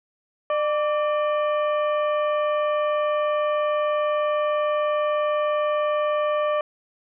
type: harmonic tone with a mistuned harmonic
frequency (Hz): 600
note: D5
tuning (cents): +37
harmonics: 1 / 2 / 3 / 4 / 5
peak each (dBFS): -21 / -26 / -37 / -38 / -42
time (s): 0.5-6.61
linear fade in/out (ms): 2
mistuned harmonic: 2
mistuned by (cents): -54
effects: none